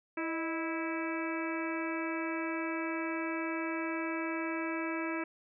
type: harmonic tone with a mistuned harmonic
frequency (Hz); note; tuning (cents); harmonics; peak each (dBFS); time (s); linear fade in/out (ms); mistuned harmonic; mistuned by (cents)
327.4; E4; -12; 1 / 2 / 3 / 4 / 5 / 6 / 7 / 8; -35 / -42 / -43 / -43 / -43 / -47 / -42 / -47; 0.17-5.24; 5; 2; -74
effects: none